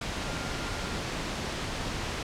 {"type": "tone in noise", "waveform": "sine", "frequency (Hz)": 1398, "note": "F6", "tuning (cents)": 1, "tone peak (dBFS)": -44, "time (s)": [0.21, 0.98], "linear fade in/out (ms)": 5, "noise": "pink", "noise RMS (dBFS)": -33, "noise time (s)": [0.01, 2.23], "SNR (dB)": -14, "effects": ["low-pass 6000 Hz 12 dB/octave"]}